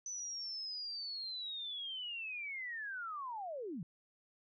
sine linear sweep, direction down, 6050 to 145.3 Hz, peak -40 dBFS, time 0.06-3.83 s, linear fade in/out 2 ms, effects none

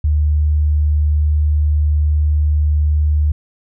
sine tone, 75.1 Hz, D2, 39 cents sharp, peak -11 dBFS, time 0.04-3.32 s, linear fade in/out 5 ms, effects none

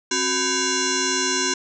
sine tone with frequency modulation, 2802 Hz, F7, 5 cents sharp, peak -19 dBFS, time 0.11-1.54 s, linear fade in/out 5 ms, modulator 634 Hz, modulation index 6.5, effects none

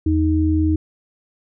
sine tone pair together, 82.73 / 312.1 Hz, E2 / D#4, +7 / +5 cents, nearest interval octave + major seventh, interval 2298 cents, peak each -17 dBFS, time 0.06-0.76 s, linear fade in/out 5 ms, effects none

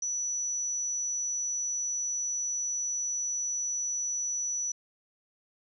sine tone, 5920 Hz, F#8, in tune, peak -29 dBFS, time 0.02-4.72 s, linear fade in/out 5 ms, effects none

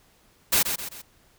white noise with echo, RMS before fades -20 dBFS, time 0.52-0.63 s, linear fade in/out 10 ms, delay 130 ms, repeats 3, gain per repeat -7 dB, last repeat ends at 1.02 s, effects pink hiss -60 dBFS RMS until 1.38 s

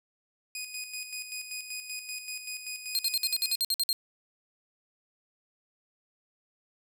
15% pulse tone with tremolo, 2489 Hz, D#7, in tune, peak -28 dBFS, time 0.55-3.56 s, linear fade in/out 2 ms, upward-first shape square, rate 5.2 Hz, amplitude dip 55%
sawtooth tone bursts, 4197 Hz, C8, 5 cents sharp, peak -22 dBFS, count 11, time 2.95-3.929 s, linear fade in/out 0 ms, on 39 ms, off 55 ms
effects none

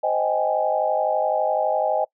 sine chord, Ab major seventh, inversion first, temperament just, 519.1 / 623 / 778.7 / 830.6 Hz, C5 / Eb5 / G5 / Ab5, -14 / +2 / -12 / 0 cents, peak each -27 / -22 / -25 / -25 dBFS, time 0.03-2.05 s, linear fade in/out 10 ms, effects noise-tail reverb RT60 0.1 s tail -24 dB re dry

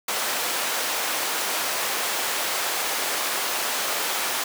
pink high-pass noise, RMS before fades -26 dBFS, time 0.08-4.44 s, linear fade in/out 5 ms, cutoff 630 Hz, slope 12 dB/octave, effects none

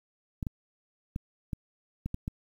clicks, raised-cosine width 5 ms, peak -20 dBFS, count 7, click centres 0.428 / 0.468 / 1.161 / 1.532 / 2.06 / 2.144 / 2.279 s, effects 9-bit

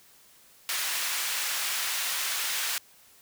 pink high-pass noise, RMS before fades -30 dBFS, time 0.69-2.78 s, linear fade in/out 0 ms, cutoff 1600 Hz, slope 12 dB/octave, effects white hiss -57 dBFS RMS until 3.21 s

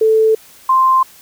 sine tone pair in turn, 440 / 1046.5 Hz, A4 / C6, 0 / 0 cents, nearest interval octave + minor third, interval 1500 cents, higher second, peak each -8 dBFS, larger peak neither, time 0.01-0.35 / 0.69-1.03 s, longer neither, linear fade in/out 5 ms, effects white hiss -43 dBFS RMS until 1.21 s

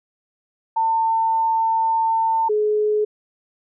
sine tone pair in turn, 899 / 423.4 Hz, A5 / G#4, +37 / +33 cents, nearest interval octave + minor second, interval 1304 cents, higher first, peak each -16 dBFS, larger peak neither, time 0.76-2.49 / 2.49-3.05 s, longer first, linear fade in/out 10 ms, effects none

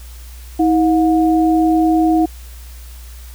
sine tone pair together, 320.7 / 720 Hz, E4 / F#5, -48 / -47 cents, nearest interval octave + major second, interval 1401 cents, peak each -11 / -17 dBFS, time 0.59-2.26 s, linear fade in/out 10 ms, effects added 60 Hz sine -32 dBFS peak until 3.34 s + white hiss -43 dBFS RMS until 3.34 s

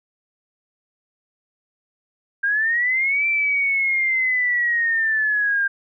sine linear two-way sweep, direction up then down, 1591 to 2349 to 1591 Hz, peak -17 dBFS, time 2.43-5.68 s, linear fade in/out 10 ms, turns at 3.27 s, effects none

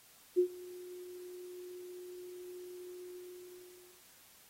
sine tone with ADSR envelope, 360 Hz, F#4, 47 cents flat, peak -22 dBFS, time 0.36-4.02 s, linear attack 29 ms, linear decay 84 ms, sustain -23 dB, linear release 910 ms, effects white hiss -61 dBFS RMS until 4.49 s + AAC 48 kbps

